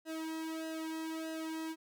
sawtooth tone with flanger, 320.4 Hz, E4, 49 cents flat, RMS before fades -40 dBFS, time 0.05-1.76 s, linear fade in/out 50 ms, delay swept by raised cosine 0.88 to 1.76 ms, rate 1.6 Hz, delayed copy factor -1, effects none

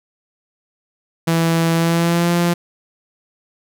sawtooth tone with pitch glide, 165.4 to 172.72 Hz, E3 to F3, +6 to -19 cents, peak -10 dBFS, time 1.27-2.54 s, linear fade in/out 10 ms, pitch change +75 cents, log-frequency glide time 1.74-2.32 s, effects none

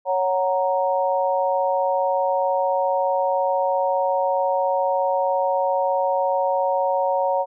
sine chord, F# major, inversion second, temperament equal, 554.4 / 740 / 932.3 Hz, C#5 / F#5 / A#5, 0 / 0 / 0 cents, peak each -21 / -24 / -23 dBFS, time 0.05-7.46 s, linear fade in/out 50 ms, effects none

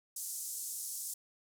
white band-pass noise, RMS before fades -41 dBFS, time 0.16-1.14 s, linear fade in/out 5 ms, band 6200 to 12000 Hz, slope 24 dB/octave, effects none

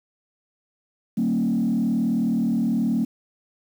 sine tone with frequency modulation, 228.7 Hz, A#3, 33 cents flat, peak -18 dBFS, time 1.17-3.05 s, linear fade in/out 10 ms, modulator 39 Hz, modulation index 1.1, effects tanh soft clip ceiling -15 dBFS + 8-bit

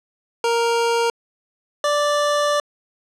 25% pulse tone pair in turn, 466.2 / 586.2 Hz, A#4 / D5, 0 / -3 cents, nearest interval major third, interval 397 cents, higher second, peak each -13 dBFS, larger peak neither, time 0.44-1.1 / 1.84-2.6 s, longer second, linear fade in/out 2 ms, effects low-pass 8000 Hz 12 dB/octave

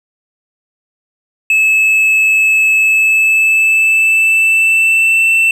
triangle tone with pitch glide, 2601 to 2674 Hz, E7 to E7, -24 to +24 cents, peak -6 dBFS, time 1.5-5.51 s, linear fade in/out 2 ms, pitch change +48 cents, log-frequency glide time 2.78-5.32 s, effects none

